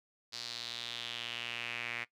sawtooth tone with band-pass filter sweep, 118.5 Hz, A#2, 29 cents sharp, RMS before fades -41 dBFS, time 0.32-2.05 s, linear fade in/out 20 ms, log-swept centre 4600 to 2200 Hz, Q 4, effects noise-tail reverb RT60 0.1 s tail -18 dB re dry

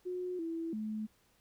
sine tone with pitch steps, 362.4 / 329.6 / 215.7 Hz, F#4 / E4 / A3, -36 / 0 / -34 cents, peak -35 dBFS, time 0.05-1.07 s, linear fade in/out 20 ms, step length 340 ms, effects pink hiss -70 dBFS RMS until 1.4 s

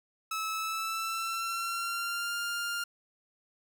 sawtooth tone with pitch glide, 1300 to 1401.4 Hz, E6 to F6, -24 to +6 cents, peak -28 dBFS, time 0.31-2.84 s, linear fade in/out 5 ms, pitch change +130 cents, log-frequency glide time 0.51-2.35 s, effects none

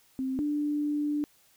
sine tone pair in turn, 262.7 / 294.9 Hz, C4 / D4, +7 / +7 cents, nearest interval major second, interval 200 cents, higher second, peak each -28 / -26 dBFS, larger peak second, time 0.19-0.39 / 0.39-1.24 s, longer second, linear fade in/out 0 ms, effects white hiss -63 dBFS RMS until 1.56 s

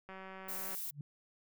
click train, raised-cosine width 0.5 ms, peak -34 dBFS, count 126, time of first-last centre 0.09-0.748 s, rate 190 Hz
violet noise, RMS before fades -41 dBFS, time 0.48-0.91 s, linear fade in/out 10 ms
sine tone with exponential growth, 144.9 Hz, D3, 23 cents flat, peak -37 dBFS, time 0.89-1.01 s, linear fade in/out 2 ms, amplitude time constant 25 ms
effects none

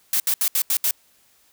blue noise bursts at uneven times, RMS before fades -20 dBFS, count 6, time 0.13-0.2 / 0.27-0.34 / 0.41-0.48 / 0.55-0.62 / 0.7-0.77 / 0.84-0.91 s, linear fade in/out 2 ms, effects white hiss -59 dBFS RMS until 1.52 s

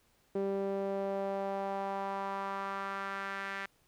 sawtooth tone with band-pass filter sweep, 196.2 Hz, G3, 2 cents sharp, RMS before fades -36 dBFS, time 0.35-3.66 s, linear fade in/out 5 ms, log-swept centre 410 to 1800 Hz, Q 2.4, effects pink hiss -70 dBFS RMS until 3.87 s

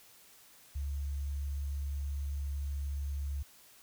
sine tone with sample-and-hold, 70.7 Hz, C#2, 35 cents sharp, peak -33 dBFS, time 0.75-3.43 s, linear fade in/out 10 ms, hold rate 6300 Hz, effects white hiss -59 dBFS RMS until 3.82 s

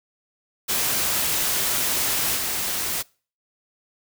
white noise with level steps, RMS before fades -23 / -26 dBFS, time 0.68-3.03 s, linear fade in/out 20 ms, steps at 2.35 s, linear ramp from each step 20 ms, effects noise-tail reverb RT60 0.4 s tail -25 dB re dry

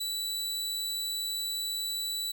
sawtooth tone, 3951 Hz, B7, in tune, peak -28 dBFS, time 0-2.32 s, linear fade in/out 10 ms, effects none

